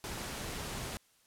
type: noise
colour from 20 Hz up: pink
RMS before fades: -40 dBFS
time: 0.04-0.97 s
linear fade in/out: 0 ms
effects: white hiss -68 dBFS RMS until 1.26 s + low-pass 12000 Hz 12 dB/octave